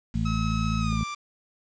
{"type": "harmonic tone", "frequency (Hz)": 55.1, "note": "A1", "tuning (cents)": 3, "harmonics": [1, 2, 3, 4], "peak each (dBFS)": [-29, -29, -29, -29], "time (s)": [0.14, 1.04], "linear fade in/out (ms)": 10}
{"type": "tone with pitch glide", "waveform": "sawtooth", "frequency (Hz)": [1285, 1178.4], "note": ["E6", "D6"], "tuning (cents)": [-45, 6], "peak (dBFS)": -28, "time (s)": [0.25, 1.15], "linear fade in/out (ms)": 10, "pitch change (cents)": -149, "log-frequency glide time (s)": [0.79, 1]}
{"type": "clicks", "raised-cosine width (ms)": 2, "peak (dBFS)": -31, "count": 2, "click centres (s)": [0.927, 1.009]}
{"effects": ["resampled to 16000 Hz", "8-bit"]}